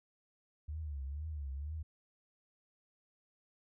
sine tone with vibrato, 72.9 Hz, D2, 12 cents flat, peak -38 dBFS, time 0.68-1.83 s, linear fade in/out 10 ms, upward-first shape triangle, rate 2.1 Hz, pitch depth 170 cents each way, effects none

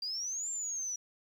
sine exponential two-way sweep, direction up then down, 4714 to 7390 to 5820 Hz, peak -34 dBFS, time 0.02-0.96 s, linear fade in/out 5 ms, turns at 0.5 s, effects 10-bit

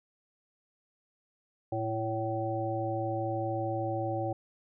harmonic tone with a mistuned harmonic, 112 Hz, A2, 31 cents sharp, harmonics 1 / 3 / 5 / 7, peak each -35 / -35 / -35 / -35 dBFS, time 1.72-4.33 s, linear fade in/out 5 ms, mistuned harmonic 7, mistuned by -38 cents, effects none

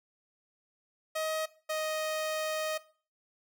sawtooth tone pair in turn, 630 / 624.2 Hz, D#5 / D#5, +21 / +5 cents, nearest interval unison, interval 16 cents, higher first, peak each -27 / -27 dBFS, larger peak neither, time 1.15-1.46 / 1.69-2.78 s, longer second, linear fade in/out 10 ms, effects noise-tail reverb RT60 0.4 s tail -18 dB re dry

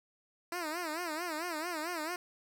10% pulse tone with vibrato, 329.6 Hz, E4, in tune, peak -27 dBFS, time 0.52-2.16 s, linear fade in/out 2 ms, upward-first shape sine, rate 4.5 Hz, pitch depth 150 cents each way, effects none

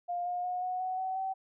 sine tone with pitch steps, 704 / 713.8 / 723.8 / 733.9 / 744.1 / 754.5 / 765.1 Hz, F5 / F5 / F#5 / F#5 / F#5 / F#5 / G5, +14 / +38 / -38 / -14 / +10 / +34 / -42 cents, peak -31 dBFS, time 0.08-1.34 s, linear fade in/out 20 ms, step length 180 ms, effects none

